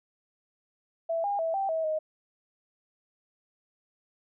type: tone with pitch steps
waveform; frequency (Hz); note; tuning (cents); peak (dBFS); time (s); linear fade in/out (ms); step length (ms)
sine; 662 / 809 / 654 / 781 / 645 / 624; E5 / G#5 / E5 / G5 / E5 / D#5; +7 / -46 / -14 / -7 / -38 / +5; -26; 1.09-1.99; 10; 150
effects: none